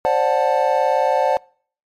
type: chord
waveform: triangle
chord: D dominant seventh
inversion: third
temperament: just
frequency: 528.6 / 587.3 / 734.2 / 881 Hz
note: C5 / D5 / F#5 / A5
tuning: +18 / 0 / -14 / +2 cents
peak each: -18 dBFS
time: 0.05-1.37 s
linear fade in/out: 0 ms
effects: noise-tail reverb RT60 0.5 s tail -26 dB re dry + MP3 64 kbps